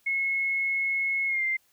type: tone with pitch glide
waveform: sine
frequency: 2178 to 2093 Hz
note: C#7 to C7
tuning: -31 to 0 cents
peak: -24 dBFS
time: 0.06-1.57 s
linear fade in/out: 10 ms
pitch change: -69 cents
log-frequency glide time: 1.27-1.43 s
effects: white hiss -66 dBFS RMS until 1.72 s